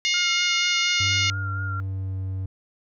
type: harmonic tone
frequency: 715 Hz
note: F5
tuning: 41 cents sharp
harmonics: 3 / 4 / 5 / 6 / 7 / 8 / 9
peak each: -24 / -26 / -28 / -30 / -31 / -32 / -33 dBFS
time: 0.05-1.3 s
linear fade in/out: 0 ms
type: tone with vibrato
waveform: sine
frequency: 1396.9 Hz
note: F6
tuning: in tune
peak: -30 dBFS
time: 0.14-1.8 s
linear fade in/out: 0 ms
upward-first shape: sine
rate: 4.2 Hz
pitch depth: 33 cents each way
type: tone with pitch glide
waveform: triangle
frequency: 97.7 to 94.81 Hz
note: G2 to F#2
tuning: -5 to +43 cents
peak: -24 dBFS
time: 1-2.46 s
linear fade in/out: 5 ms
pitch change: -52 cents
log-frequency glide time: 1.37-2.17 s
effects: none